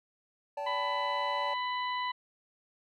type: chord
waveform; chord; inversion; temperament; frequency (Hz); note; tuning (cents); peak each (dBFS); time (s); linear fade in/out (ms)
triangle; D suspended fourth; none; equal with one note detuned; 574.2 / 784 / 880; D5 / G5 / A5; -39 / 0 / 0; -35 / -40 / -35; 0.57-1.54; 5
type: harmonic tone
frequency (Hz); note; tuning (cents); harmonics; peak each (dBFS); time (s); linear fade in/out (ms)
996; B5; +14; 1 / 2 / 3 / 4; -32 / -38 / -42 / -44; 0.66-2.12; 10
effects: none